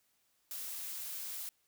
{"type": "noise", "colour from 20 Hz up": "blue", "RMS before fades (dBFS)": -42, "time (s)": [0.51, 1.49], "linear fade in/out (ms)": 0, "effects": ["white hiss -75 dBFS RMS until 1.67 s"]}